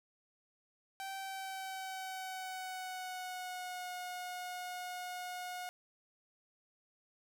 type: tone with pitch glide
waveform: sawtooth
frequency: 775 to 723.1 Hz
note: G5 to F#5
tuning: -20 to -40 cents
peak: -37 dBFS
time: 1-5.69 s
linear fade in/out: 0 ms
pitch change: -120 cents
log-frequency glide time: 1.16-3.93 s
effects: none